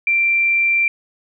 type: tone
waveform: sine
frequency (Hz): 2358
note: D7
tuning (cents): +6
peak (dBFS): -13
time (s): 0.07-0.88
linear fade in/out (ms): 2
effects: none